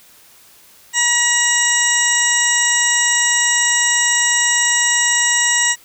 harmonic tone, 958 Hz, A#5, 47 cents sharp, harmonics 1 / 2 / 3 / 4 / 6 / 7 / 8, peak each -26 / -17 / -23 / -25 / -21 / -26 / -17 dBFS, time 0.93-5.76 s, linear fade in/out 50 ms, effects white hiss -47 dBFS RMS until 5.84 s

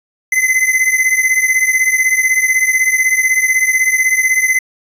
square beating tone pair, 2037 / 2053 Hz, C7 / C7, -47 / -33 cents, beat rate 16 Hz, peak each -13 / -16 dBFS, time 0.32-4.59 s, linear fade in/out 5 ms, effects resampled to 32000 Hz

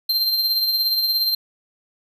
square tone with tremolo, 4153 Hz, C8, 14 cents flat, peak -16 dBFS, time 0.09-1.35 s, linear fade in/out 5 ms, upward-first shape triangle, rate 17 Hz, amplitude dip 50%, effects none

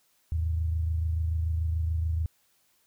sine tone pair together, 80.4 / 107.32 Hz, E2 / A2, -43 / -43 cents, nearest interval perfect fourth, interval 500 cents, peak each -25 / -37 dBFS, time 0.32-2.26 s, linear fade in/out 0 ms, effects white hiss -68 dBFS RMS until 2.86 s

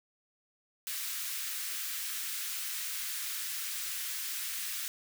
white high-pass noise, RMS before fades -37 dBFS, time 0.87-4.88 s, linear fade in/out 0 ms, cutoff 1400 Hz, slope 24 dB/octave, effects none

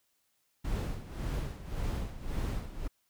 brown noise with tremolo, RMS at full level -32 dBFS, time 0.64-2.88 s, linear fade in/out 10 ms, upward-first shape sine, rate 1.8 Hz, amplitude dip 75%, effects white hiss -75 dBFS RMS until 3.09 s

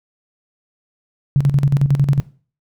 sine tone with tremolo, 140 Hz, C#3, 18 cents sharp, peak -9 dBFS, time 1.36-2.2 s, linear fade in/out 0 ms, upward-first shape square, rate 11 Hz, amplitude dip 65%, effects noise-tail reverb RT60 0.4 s tail -19 dB re dry

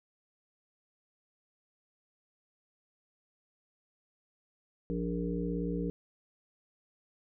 harmonic tone, 58.27 Hz, A#1, in tune, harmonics 1 / 3 / 5 / 7 / 8, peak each -39 / -34 / -37 / -41 / -39 dBFS, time 4.9-5.9 s, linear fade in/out 0 ms, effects none

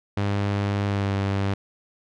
sawtooth tone with pitch glide, 100.9 to 98.6 Hz, G#2 to G2, -49 to +11 cents, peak -18 dBFS, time 0.17-1.54 s, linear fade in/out 5 ms, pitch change -40 cents, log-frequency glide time 0.86-1.14 s, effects low-pass 4000 Hz 12 dB/octave

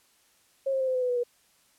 sine tone with pitch steps, 541 / 532.3 / 523.8 / 515.4 / 507.1 / 499 / 491 / 483.1 Hz, C#5 / C5 / C5 / C5 / B4 / B4 / B4 / B4, -42 / +30 / +2 / -26 / +46 / +18 / -10 / -38 cents, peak -24 dBFS, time 0.66-1.236 s, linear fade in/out 10 ms, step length 72 ms, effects white hiss -64 dBFS RMS until 1.78 s + low-pass 12000 Hz 12 dB/octave

